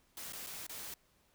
white noise with dropouts, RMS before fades -45 dBFS, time 0.17-0.94 s, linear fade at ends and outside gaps 2 ms, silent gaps 0.324-0.332 / 0.465-0.469 / 0.667-0.694 s, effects pink hiss -71 dBFS RMS until 1.34 s

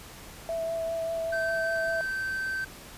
sine tone with vibrato, 659.3 Hz, E5, in tune, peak -28 dBFS, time 0.49-2.01 s, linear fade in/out 0 ms, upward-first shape triangle, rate 5.1 Hz, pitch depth 16 cents each way
triangle tone, 1550 Hz, G6, 20 cents flat, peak -27 dBFS, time 1.32-2.65 s, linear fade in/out 10 ms
effects pink hiss -46 dBFS RMS until 2.97 s + resampled to 32000 Hz

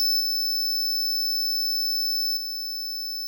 square tone with level steps, 5270 Hz, E8, 1 cent flat, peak -20 / -23 / -29 dBFS, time 0-3.27 s, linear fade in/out 0 ms, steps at 0.2 / 2.37 s, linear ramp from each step 2 ms, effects none

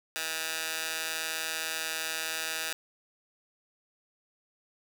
15% pulse tone with high-pass filter, 160.6 Hz, E3, 45 cents flat, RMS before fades -34 dBFS, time 0.16-2.73 s, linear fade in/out 0 ms, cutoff 1700 Hz, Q 0.6, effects none

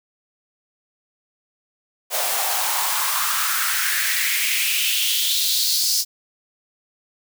white noise with high-pass filter sweep, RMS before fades -21 dBFS, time 2.1-6.05 s, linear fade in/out 50 ms, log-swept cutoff 620 to 5200 Hz, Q 3.9, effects none

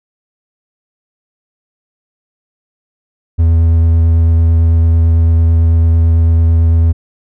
triangle tone with vibrato, 82.4 Hz, E2, in tune, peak -4 dBFS, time 3.38-6.93 s, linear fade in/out 20 ms, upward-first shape sine, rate 9 Hz, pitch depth 11 cents each way, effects none

